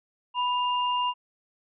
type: tone pair together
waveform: sine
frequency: 987.8 / 2806 Hz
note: B5 / F7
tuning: 0 / +8 cents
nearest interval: octave + tritone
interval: 1808 cents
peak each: -24 / -31 dBFS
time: 0.34-1.14 s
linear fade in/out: 50 ms
effects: none